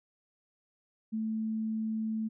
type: tone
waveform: sine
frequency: 220 Hz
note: A3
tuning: in tune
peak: -30 dBFS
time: 1.12-2.29 s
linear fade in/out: 20 ms
effects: none